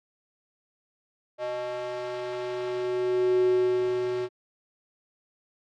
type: tone with high-pass filter sweep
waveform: square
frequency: 123.47 Hz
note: B2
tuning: in tune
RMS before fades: -27 dBFS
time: 1.38-4.29 s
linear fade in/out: 50 ms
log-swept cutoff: 560 to 310 Hz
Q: 8.4
effects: low-pass 4000 Hz 12 dB/octave + AAC 64 kbps